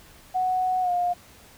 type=tone with pitch glide; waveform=sine; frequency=740 to 709.9 Hz; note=F#5 to F5; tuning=0 to +28 cents; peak=-21 dBFS; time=0.34-1.14 s; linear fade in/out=20 ms; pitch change=-72 cents; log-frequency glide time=0.81-0.91 s; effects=pink hiss -51 dBFS RMS until 1.57 s